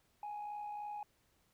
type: tone with amplitude modulation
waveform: sine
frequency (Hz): 832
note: G#5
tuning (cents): +3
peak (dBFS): -37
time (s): 0.23-1.03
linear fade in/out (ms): 2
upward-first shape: sine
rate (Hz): 63.2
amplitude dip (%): 45
effects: tanh soft clip ceiling -38 dBFS + pink hiss -74 dBFS RMS until 1.53 s